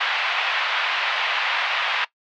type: band-pass noise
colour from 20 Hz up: white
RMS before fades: -23 dBFS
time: 0-2.05 s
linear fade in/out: 10 ms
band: 750 to 3200 Hz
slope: 24 dB/octave
effects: noise-tail reverb RT60 0.1 s tail -19 dB re dry + low-pass 5000 Hz 12 dB/octave